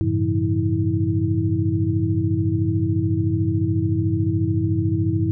sine tone cluster, 96.6 / 110.4 / 139.5 / 171.7 / 323.3 Hz, G2 / A2 / C#3 / F3 / E4, -25 / +6 / +11 / -29 / -34 cents, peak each -22 / -23 / -28 / -28 / -23 dBFS, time 0.01-5.31 s, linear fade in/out 0 ms, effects none

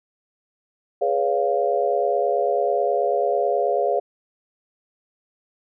sine chord, C# dominant seventh, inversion second, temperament equal with one note detuned, 415.3 / 493.9 / 563.1 / 698.5 Hz, G#4 / B4 / C#5 / E#5, 0 / 0 / +27 / 0 cents, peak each -24 / -25 / -23 / -23 dBFS, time 1.01-4 s, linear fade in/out 10 ms, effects none

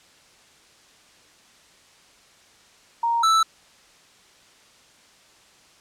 sine / square tone pair in turn, 932.3 / 1318.5 Hz, A#5 / E6, 0 / 0 cents, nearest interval tritone, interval 600 cents, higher second, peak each -19 / -16 dBFS, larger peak second, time 3.03-3.23 / 3.23-3.43 s, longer neither, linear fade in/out 5 ms, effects white hiss -54 dBFS RMS until 5.8 s + low-pass 7000 Hz 12 dB/octave

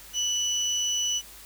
sine tone pair together, 2960 / 5953 Hz, F#7 / F#8, 0 / +10 cents, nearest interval octave, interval 1210 cents, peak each -27 / -27 dBFS, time 0.13-1.22 s, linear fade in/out 50 ms, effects added 50 Hz sine -54 dBFS peak until 1.45 s + white hiss -47 dBFS RMS until 1.45 s

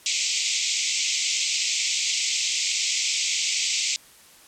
white band-pass noise, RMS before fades -25 dBFS, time 0.06-3.96 s, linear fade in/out 0 ms, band 2100 to 7800 Hz, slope 96 dB/octave, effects white hiss -51 dBFS RMS until 4.47 s + low-pass 12000 Hz 12 dB/octave

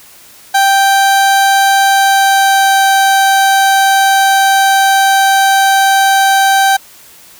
30% pulse tone with pitch glide, 784 to 779.5 Hz, G5 to G5, 0 to -10 cents, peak -4 dBFS, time 0.54-6.77 s, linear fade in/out 10 ms, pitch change -10 cents, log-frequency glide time 1.84-2.86 s, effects white hiss -39 dBFS RMS until 7.39 s

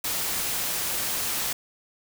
white noise, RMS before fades -28 dBFS, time 0.04-1.53 s, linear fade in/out 5 ms, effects none

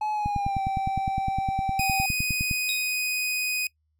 triangle tone with pitch glide, 852 to 776.8 Hz, G#5 to G5, +44 to -16 cents, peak -23 dBFS, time 0.01-2.06 s, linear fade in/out 5 ms, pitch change -160 cents, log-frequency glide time 0.12-0.61 s
click train, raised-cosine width 5 ms, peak -17 dBFS, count 23, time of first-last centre 0.26-2.512 s, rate 9.77 Hz
sawtooth tone, 2496 Hz, D#7, 5 cents sharp, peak -22 dBFS, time 1.79-3.67 s, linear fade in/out 2 ms
35% pulse tone with exponential decay, 3799 Hz, A#7, 32 cents sharp, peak -24 dBFS, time 2.69-2.96 s, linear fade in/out 0 ms, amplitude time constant 58 ms
effects noise-tail reverb RT60 0.1 s tail -22 dB re dry + added 77 Hz sine -69 dBFS peak until 3.99 s

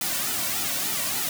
white noise with flanger, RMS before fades -27 dBFS, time 0.01-1.29 s, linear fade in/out 2 ms, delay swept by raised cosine 1.8 to 2.44 ms, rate 3.4 Hz, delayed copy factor -0.75, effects none

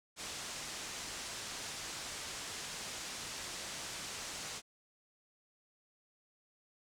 white low-pass noise, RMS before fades -44 dBFS, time 0.16-4.62 s, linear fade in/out 50 ms, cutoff 8000 Hz, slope 24 dB/octave, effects none

